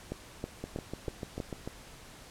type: two click trains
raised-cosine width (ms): 2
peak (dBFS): -23 / -21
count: 8 / 5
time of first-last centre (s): 0.64-1.676 / 0.12-1.402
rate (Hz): 6.76 / 3.12
effects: pink hiss -51 dBFS RMS until 2.3 s + low-pass 11000 Hz 12 dB/octave